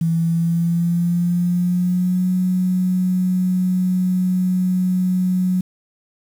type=tone with pitch glide; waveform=sine; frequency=165.3 to 183.41 Hz; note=E3 to F#3; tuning=+5 to -15 cents; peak=-15 dBFS; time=0.01-5.61 s; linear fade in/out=5 ms; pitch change=+180 cents; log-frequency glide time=0.11-2.3 s; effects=7-bit